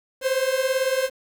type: beating tone pair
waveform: 45% pulse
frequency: 515 / 533 Hz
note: C5 / C5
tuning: -28 / +32 cents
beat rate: 18 Hz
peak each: -24 / -23 dBFS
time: 0.21-1.1 s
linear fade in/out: 50 ms
effects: 8-bit